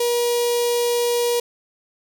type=tone with notch filter; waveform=sawtooth; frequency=478.9 Hz; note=A#4; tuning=47 cents sharp; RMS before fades=-20 dBFS; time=0-1.4 s; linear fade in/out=5 ms; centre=1500 Hz; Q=0.57; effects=none